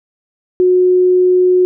sine tone, 364.6 Hz, F#4, 25 cents flat, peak -7 dBFS, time 0.6-1.65 s, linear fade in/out 0 ms, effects none

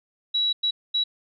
sine tone bursts at uneven times, 3900 Hz, B7, 23 cents flat, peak -20 dBFS, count 3, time 0.34-0.53 / 0.63-0.71 / 0.94-1.04 s, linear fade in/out 10 ms, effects none

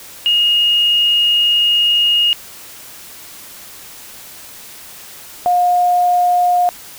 sine tone pair in turn, 2859 / 713.2 Hz, F7 / F5, +40 / +36 cents, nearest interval 2 octaves, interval 2404 cents, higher first, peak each -10 dBFS, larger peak neither, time 0.26-2.33 / 5.46-6.69 s, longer first, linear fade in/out 0 ms, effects white hiss -36 dBFS RMS until 6.98 s

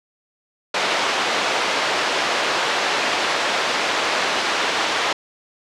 pink band-pass noise, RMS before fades -21 dBFS, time 0.74-5.13 s, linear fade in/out 5 ms, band 560 to 4500 Hz, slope 12 dB/octave, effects low-pass 8000 Hz 12 dB/octave

